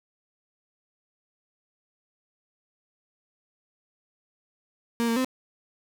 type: tone with pitch steps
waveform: 35% pulse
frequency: 233.5 / 229.8 / 258.2 Hz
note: A#3 / A#3 / C4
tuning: +3 / -25 / -23 cents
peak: -21 dBFS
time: 5-5.246 s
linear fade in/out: 0 ms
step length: 82 ms
effects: none